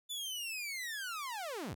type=linear sweep; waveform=sawtooth; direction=down; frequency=3520 to 47.41 Hz; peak=-35 dBFS; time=0.09-1.75 s; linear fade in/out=20 ms; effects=none